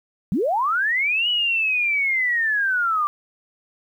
sine linear two-way sweep, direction up then down, 152.8 to 2960 to 1167 Hz, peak -18 dBFS, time 0.32-3.07 s, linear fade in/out 0 ms, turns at 1.29 s, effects 9-bit

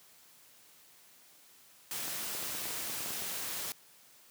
white noise, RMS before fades -38 dBFS, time 1.91-3.72 s, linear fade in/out 0 ms
clicks, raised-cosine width 1 ms, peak -31 dBFS, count 11, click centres 2.08 / 2.35 / 2.428 / 2.55 / 2.656 / 2.708 / 2.898 / 3.006 / 3.061 / 3.105 / 3.221 s
effects white hiss -60 dBFS RMS until 4.3 s + high-pass 100 Hz 12 dB/octave

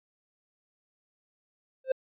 triangle tone with exponential growth, 525 Hz, C5, 6 cents sharp, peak -17 dBFS, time 1.84-1.92 s, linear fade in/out 5 ms, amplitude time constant 16 ms, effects resampled to 8000 Hz

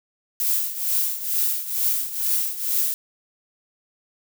violet noise with tremolo, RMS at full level -20 dBFS, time 0.4-2.94 s, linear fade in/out 0 ms, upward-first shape triangle, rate 2.2 Hz, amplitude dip 80%, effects none

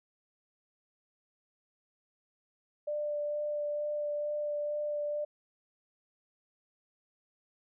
sine tone with vibrato, 592 Hz, D5, 14 cents sharp, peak -31 dBFS, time 2.87-5.25 s, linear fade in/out 10 ms, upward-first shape sine, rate 2.2 Hz, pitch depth 10 cents each way, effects none

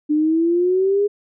sine exponential sweep, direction up, 296.6 to 414.9 Hz, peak -14 dBFS, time 0.09-1.08 s, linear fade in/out 20 ms, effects none

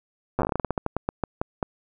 slowing click train, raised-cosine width 1 ms, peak -10 dBFS, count 20, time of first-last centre 0.39-1.628 s, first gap 8 ms, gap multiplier 1.2, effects none

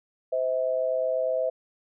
sine tone pair together, 516 / 644.3 Hz, C5 / E5, -24 / -40 cents, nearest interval major third, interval 384 cents, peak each -26 dBFS, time 0.32-1.5 s, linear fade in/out 10 ms, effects none

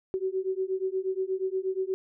sine beating tone pair, 374.3 / 382.7 Hz, F#4 / G4, +20 / -42 cents, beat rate 8.4 Hz, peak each -30 dBFS, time 0.14-1.94 s, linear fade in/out 0 ms, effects none

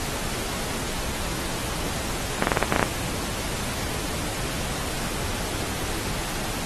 clicks, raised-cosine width 0.5 ms, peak -4 dBFS, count 9, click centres 2.424 / 2.471 / 2.518 / 2.572 / 2.627 / 2.724 / 2.762 / 2.795 / 2.828 s, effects pink hiss -30 dBFS RMS until 6.65 s + AAC 32 kbps

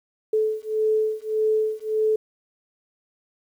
sine beating tone pair, 433.2 / 434.9 Hz, A4 / A4, -27 / -20 cents, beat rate 1.7 Hz, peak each -23 dBFS, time 0.33-2.16 s, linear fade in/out 5 ms, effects 9-bit

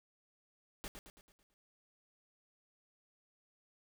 pink noise with echo, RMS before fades -44 dBFS, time 0.84-0.88 s, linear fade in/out 0 ms, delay 110 ms, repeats 6, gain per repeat -6 dB, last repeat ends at 1.54 s, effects none

